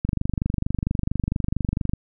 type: click train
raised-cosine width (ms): 5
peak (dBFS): -10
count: 47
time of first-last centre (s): 0.05-1.935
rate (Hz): 24.4
effects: none